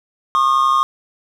triangle tone pair together, 1085 / 1216.9 Hz, C#6 / D#6, -37 / -39 cents, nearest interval major second, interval 198 cents, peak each -13 dBFS, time 0.35-0.83 s, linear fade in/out 0 ms, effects none

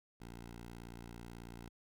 10% pulse tone, 58.27 Hz, A#1, in tune, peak -40 dBFS, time 0.2-1.69 s, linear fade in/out 10 ms, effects none

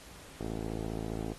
10% pulse tone with low-pass filter, 55 Hz, A1, in tune, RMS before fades -37 dBFS, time 0.39-1.34 s, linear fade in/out 20 ms, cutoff 530 Hz, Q 3.9, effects pink hiss -52 dBFS RMS until 1.38 s + AAC 32 kbps

